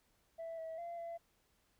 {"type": "tone with pitch steps", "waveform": "sine", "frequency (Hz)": [660, 648, 685, 676], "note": ["E5", "E5", "F5", "E5"], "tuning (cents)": [2, -30, -34, 43], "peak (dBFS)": -40, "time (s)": [0.38, 1.18], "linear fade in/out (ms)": 20, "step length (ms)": 200, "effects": ["tanh soft clip ceiling -40 dBFS", "pink hiss -75 dBFS RMS until 1.79 s"]}